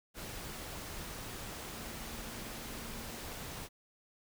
sine tone in noise, 230 Hz, A#3, 23 cents flat, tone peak -52 dBFS, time 1.7-3.21 s, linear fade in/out 50 ms, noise pink, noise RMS -44 dBFS, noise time 0.14-3.69 s, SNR -11 dB, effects none

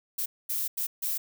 violet noise bursts at uneven times, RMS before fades -30 dBFS, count 4, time 0.18-0.26 / 0.49-0.68 / 0.77-0.87 / 1.02-1.18 s, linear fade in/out 10 ms, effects none

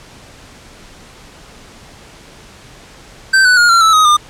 square tone with pitch steps, 1553 / 1488.9 / 1427.4 / 1368.5 / 1312 / 1257.8 / 1205.9 Hz, G6 / F#6 / F6 / F6 / E6 / D#6 / D6, -17 / +10 / +37 / -36 / -9 / +18 / +45 cents, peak -7 dBFS, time 3.33-4.17 s, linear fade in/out 10 ms, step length 120 ms, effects pink hiss -39 dBFS RMS until 4.29 s + low-pass 8000 Hz 12 dB/octave

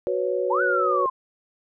sine chord, F# suspended fourth, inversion none, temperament equal, 370 / 493.9 / 554.4 Hz, F#4 / B4 / C#5, 0 / 0 / 0 cents, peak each -26 dBFS, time 0.07-1.06 s, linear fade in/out 0 ms
sine linear two-way sweep, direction up then down, 814 to 1512 to 1032 Hz, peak -21 dBFS, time 0.5-1.1 s, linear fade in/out 10 ms, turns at 0.62 s
effects none

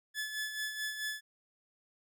sawtooth tone with tremolo, 1723 Hz, A6, 37 cents flat, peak -30 dBFS, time 0.14-1.21 s, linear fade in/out 50 ms, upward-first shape sine, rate 4.6 Hz, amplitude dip 55%, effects none

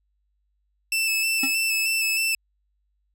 sawtooth tone with vibrato, 2637 Hz, E7, in tune, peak -18 dBFS, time 0.92-2.35 s, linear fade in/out 2 ms, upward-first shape square, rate 3.2 Hz, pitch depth 19 cents each way
square tone with exponential decay, 268.8 Hz, C4, 47 cents sharp, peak -23 dBFS, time 1.43-1.53 s, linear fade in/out 5 ms, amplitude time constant 21 ms
effects added 50 Hz sine -68 dBFS peak until 3.14 s

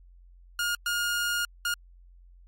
sawtooth tone bursts at uneven times, 1423 Hz, F6, 32 cents sharp, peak -22 dBFS, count 3, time 0.59-0.75 / 0.86-1.45 / 1.65-1.74 s, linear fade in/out 2 ms, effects added 44 Hz sine -50 dBFS peak until 2.47 s + MP3 64 kbps

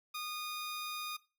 15% pulse tone, 1228 Hz, D#6, 23 cents flat, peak -32 dBFS, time 0.14-1.17 s, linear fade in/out 10 ms, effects noise-tail reverb RT60 0.3 s tail -18 dB re dry

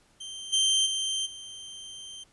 sawtooth tone with level steps, 3136 Hz, G7, in tune, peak -34 / -18 / -24 / -37 dBFS, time 0.2-2.24 s, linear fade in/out 10 ms, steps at 0.52 / 0.85 / 1.25 s, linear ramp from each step 20 ms, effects pink hiss -63 dBFS RMS until 2.32 s + resampled to 24000 Hz

